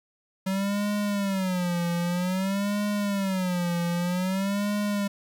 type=tone with vibrato; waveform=square; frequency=188.5 Hz; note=F#3; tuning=32 cents sharp; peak=-25 dBFS; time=0.46-5.08 s; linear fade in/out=10 ms; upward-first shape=sine; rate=0.52 Hz; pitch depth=160 cents each way; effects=9-bit

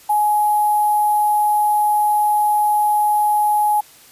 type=tone with sample-and-hold; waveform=sine; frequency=840 Hz; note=G#5; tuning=19 cents sharp; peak=-13 dBFS; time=0.09-3.81 s; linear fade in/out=10 ms; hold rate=11025 Hz; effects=white hiss -46 dBFS RMS until 4.11 s + resampled to 32000 Hz

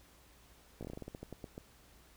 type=slowing click train; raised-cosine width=2 ms; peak=-30 dBFS; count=14; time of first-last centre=0.81-1.579 s; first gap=17 ms; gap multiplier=1.19; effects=added 60 Hz sine -65 dBFS peak until 2.16 s + pink hiss -63 dBFS RMS until 2.16 s

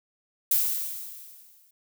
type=noise with exponential decay; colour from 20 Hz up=violet; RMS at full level=-21 dBFS; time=0.51-1.71 s; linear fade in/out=5 ms; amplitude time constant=260 ms; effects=none

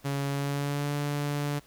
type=tone with pitch glide; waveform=sawtooth; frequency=140 to 145.02 Hz; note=C#3 to D3; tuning=+18 to -22 cents; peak=-24 dBFS; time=0.04-1.6 s; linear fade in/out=20 ms; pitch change=+60 cents; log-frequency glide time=0.3-0.93 s; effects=pink hiss -58 dBFS RMS until 1.66 s

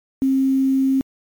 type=tone with quantisation; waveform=sine; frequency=267 Hz; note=C4; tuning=35 cents sharp; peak=-14 dBFS; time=0.22-1.01 s; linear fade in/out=0 ms; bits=7; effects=MP3 96 kbps

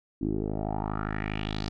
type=tone with low-pass filter sweep; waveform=10% pulse; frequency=52.4 Hz; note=G#1; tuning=16 cents sharp; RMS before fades=-31 dBFS; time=0.21-1.69 s; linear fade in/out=10 ms; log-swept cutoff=290 to 5000 Hz; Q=3.9; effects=none

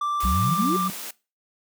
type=tone with pitch glide; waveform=triangle; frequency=1174.7 to 1182.2 Hz; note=D6 to D6; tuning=0 to +11 cents; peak=-21 dBFS; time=0.01-0.88 s; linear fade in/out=5 ms; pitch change=+11 cents; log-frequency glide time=0.19-0.6 s
type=high-pass noise; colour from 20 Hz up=white; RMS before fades=-35 dBFS; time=0.2-1.11 s; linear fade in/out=5 ms; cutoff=210 Hz; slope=24 dB/octave
type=exponential sweep; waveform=sine; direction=up; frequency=53.7 to 392 Hz; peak=-22 dBFS; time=0.23-0.77 s; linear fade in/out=10 ms
type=tone with vibrato; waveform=sine; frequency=184.1 Hz; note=F#3; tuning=8 cents flat; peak=-25 dBFS; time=0.25-0.9 s; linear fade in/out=0 ms; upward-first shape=sine; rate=10 Hz; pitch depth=20 cents each way
effects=noise-tail reverb RT60 0.3 s tail -21 dB re dry

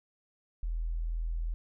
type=tone; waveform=sine; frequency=41.2 Hz; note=E1; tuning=in tune; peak=-30 dBFS; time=0.63-1.54 s; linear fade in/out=0 ms; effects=none

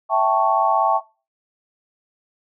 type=chord; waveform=sine; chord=A dominant seventh; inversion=second; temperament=equal; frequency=659.3 / 784 / 880 / 1108.7 Hz; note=E5 / G5 / A5 / C#6; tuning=0 / 0 / 0 / 0 cents; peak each=-20 dBFS; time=0.09-1.01 s; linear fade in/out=50 ms; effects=noise-tail reverb RT60 0.3 s tail -19 dB re dry

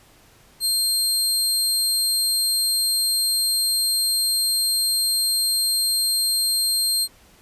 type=tone; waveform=25% pulse; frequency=4200 Hz; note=C8; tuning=6 cents sharp; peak=-14 dBFS; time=0.6-7.08 s; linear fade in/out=50 ms; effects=pink hiss -53 dBFS RMS until 7.41 s + resampled to 32000 Hz

